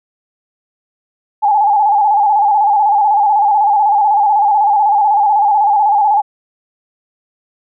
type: tone with vibrato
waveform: sine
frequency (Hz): 830.6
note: G#5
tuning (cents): 0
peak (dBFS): -8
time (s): 1.42-6.22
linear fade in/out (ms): 20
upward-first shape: square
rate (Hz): 16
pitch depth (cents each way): 58
effects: none